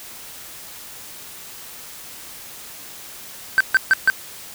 triangle tone bursts, 1548 Hz, G6, 22 cents flat, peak -8 dBFS, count 4, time 3.58-4.1 s, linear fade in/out 0 ms, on 25 ms, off 140 ms, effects white hiss -38 dBFS RMS until 4.54 s

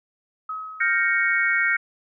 sine tone with exponential decay, 1276 Hz, D#6, 43 cents sharp, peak -26 dBFS, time 0.49-1.6 s, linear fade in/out 5 ms, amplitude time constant 240 ms
sine chord, G half-diminished seventh, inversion third, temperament equal, 1396.9 / 1568 / 1864.7 / 2217 Hz, F6 / G6 / Bb6 / Db7, 0 / 0 / 0 / 0 cents, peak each -25 / -25 / -23 / -23 dBFS, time 0.8-1.77 s, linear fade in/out 10 ms
effects none

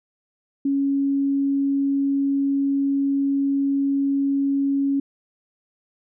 sine tone, 277.2 Hz, C#4, in tune, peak -18 dBFS, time 0.65-5 s, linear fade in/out 5 ms, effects none

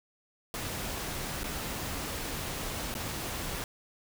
pink noise with dropouts, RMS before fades -36 dBFS, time 0.54-3.64 s, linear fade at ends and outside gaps 1 ms, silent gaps 1.434-1.441 / 2.941-2.951 s, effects none

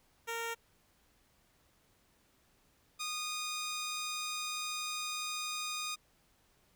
10% pulse tone pair in turn, 461.6 / 1232.3 Hz, A#4 / D#6, -17 / -17 cents, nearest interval octave + perfect fourth, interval 1700 cents, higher second, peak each -28 dBFS, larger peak neither, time 0.27-0.55 / 2.99-5.96 s, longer second, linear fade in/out 20 ms, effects pink hiss -70 dBFS RMS until 6.75 s

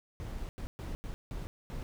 brown noise bursts at uneven times, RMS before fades -39 dBFS, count 6, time 0.2-0.49 / 0.58-0.67 / 0.79-0.95 / 1.04-1.14 / 1.31-1.47 / 1.7-1.83 s, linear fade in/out 0 ms, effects none

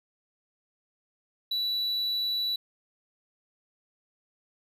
triangle tone, 3944 Hz, B7, 3 cents flat, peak -25 dBFS, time 1.51-2.56 s, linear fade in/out 5 ms, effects none

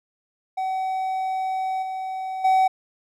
triangle tone with level steps, 757 Hz, F#5, 39 cents sharp, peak -21 / -25 / -13 dBFS, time 0.57-2.68 s, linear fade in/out 10 ms, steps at 1.82 / 2.44 s, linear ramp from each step 10 ms, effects none

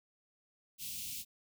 white band-stop noise, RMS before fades -42 dBFS, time 0.78-1.25 s, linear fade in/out 50 ms, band 250 to 2500 Hz, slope 48 dB/octave, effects none

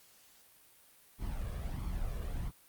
brown noise with flanger, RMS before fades -37 dBFS, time 1.18-2.52 s, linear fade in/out 50 ms, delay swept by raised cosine 0.89 to 1.79 ms, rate 1.5 Hz, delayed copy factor +0.6, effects white hiss -62 dBFS RMS until 2.68 s + Opus 48 kbps

